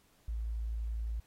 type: tone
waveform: sine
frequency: 55.9 Hz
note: A1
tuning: 28 cents sharp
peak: -33 dBFS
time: 0.28-1.2 s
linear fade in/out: 5 ms
effects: pink hiss -68 dBFS RMS until 1.26 s + AAC 48 kbps